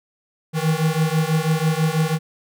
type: beating tone pair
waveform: square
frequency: 155.56 / 161.66 Hz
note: D#3 / E3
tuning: 0 / -33 cents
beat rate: 6.1 Hz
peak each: -21 dBFS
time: 0.53-2.19 s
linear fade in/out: 50 ms
effects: none